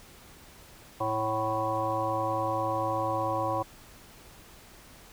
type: harmonic tone with a mistuned harmonic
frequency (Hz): 110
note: A2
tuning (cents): 0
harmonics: 1 / 3 / 5 / 7 / 9 / 10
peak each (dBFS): -37 / -36 / -32 / -33 / -32 / -35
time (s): 1-3.63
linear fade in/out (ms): 10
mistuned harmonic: 7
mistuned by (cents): -20
effects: pink hiss -52 dBFS RMS until 5.12 s